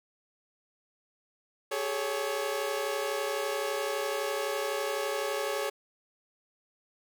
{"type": "tone cluster", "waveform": "sawtooth", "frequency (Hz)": [396.2, 428.1, 556], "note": ["G4", "A4", "C#5"], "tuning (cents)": [18, -47, 5], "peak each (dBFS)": [-33, -30, -29], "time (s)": [1.71, 5.7], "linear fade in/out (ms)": 10, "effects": []}